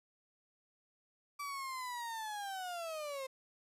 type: linear sweep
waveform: 35% pulse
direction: down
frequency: 1161 to 520 Hz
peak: -38 dBFS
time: 1.39-3.27 s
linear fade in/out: 10 ms
effects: resampled to 32000 Hz + 12-bit